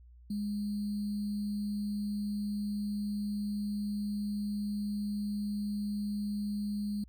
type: tone with sample-and-hold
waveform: sine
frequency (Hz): 206.2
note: G#3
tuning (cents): -12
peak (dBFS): -31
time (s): 0.3-7.04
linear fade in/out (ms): 5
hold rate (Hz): 4410
effects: added 60 Hz sine -52 dBFS peak until 7.08 s + MP3 96 kbps